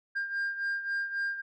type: beating tone pair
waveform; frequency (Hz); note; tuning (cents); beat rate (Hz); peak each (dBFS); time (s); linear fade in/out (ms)
sine; 1600 / 1603.7; G6 / G6; +35 / +39; 3.7; -29 / -34; 0.15-1.42; 20
effects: tanh soft clip ceiling -27 dBFS